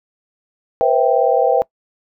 sine chord, C major seventh, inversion third, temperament equal with one note detuned, 484.3 / 523.3 / 659.3 / 784 Hz, B4 / C5 / E5 / G5, -34 / 0 / 0 / 0 cents, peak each -17 dBFS, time 0.81-1.62 s, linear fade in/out 0 ms, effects noise-tail reverb RT60 0.1 s tail -23 dB re dry

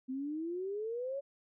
sine exponential sweep, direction up, 254.2 to 568 Hz, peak -35 dBFS, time 0.08-1.21 s, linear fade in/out 20 ms, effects none

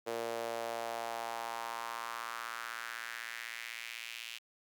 sawtooth tone with high-pass filter sweep, 116 Hz, A#2, 8 cents flat, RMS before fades -41 dBFS, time 0.06-4.39 s, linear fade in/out 20 ms, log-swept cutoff 470 to 2800 Hz, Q 2.8, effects none

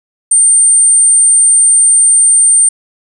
sine tone, 8870 Hz, C#9, in tune, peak -4 dBFS, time 0.31-2.69 s, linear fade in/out 5 ms, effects none

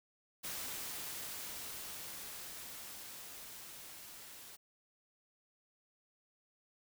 white noise with level ramp, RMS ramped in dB -42 to -53 dBFS, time 0.43-4.57 s, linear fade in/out 20 ms, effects none

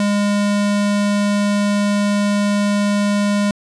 square tone, 204.3 Hz, G#3, 28 cents flat, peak -15 dBFS, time 0-3.51 s, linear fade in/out 2 ms, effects resampled to 22050 Hz + 8-bit

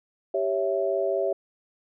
sine chord, C# diminished, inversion second, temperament equal, 392 / 554.4 / 659.3 Hz, G4 / C#5 / E5, 0 / 0 / 0 cents, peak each -27 dBFS, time 0.34-1.33 s, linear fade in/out 5 ms, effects none

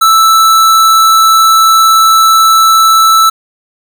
square tone, 1318.5 Hz, E6, in tune, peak -4 dBFS, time 0.01-3.3 s, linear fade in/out 10 ms, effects none

